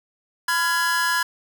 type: chord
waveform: 45% pulse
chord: F diminished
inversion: second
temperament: just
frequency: 1005.8 / 1396.9 / 1676.3 Hz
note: Cb6 / F6 / Ab6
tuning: +31 / 0 / +16 cents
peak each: -24 / -27 / -22 dBFS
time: 0.48-1.23 s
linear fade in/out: 5 ms
effects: none